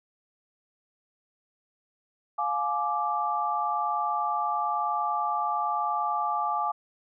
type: chord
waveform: sine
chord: D diminished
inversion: first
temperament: just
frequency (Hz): 704.8 / 845.8 / 1174.7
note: F5 / Ab5 / D6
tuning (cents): +16 / +31 / 0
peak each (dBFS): -32 / -29 / -28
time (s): 2.38-6.72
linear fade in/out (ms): 10
effects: none